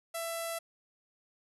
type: tone with low-pass filter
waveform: sawtooth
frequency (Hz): 666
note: E5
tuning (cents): +18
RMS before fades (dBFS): -37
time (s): 0.14-0.59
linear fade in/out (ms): 10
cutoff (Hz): 11000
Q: 3.9
effects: none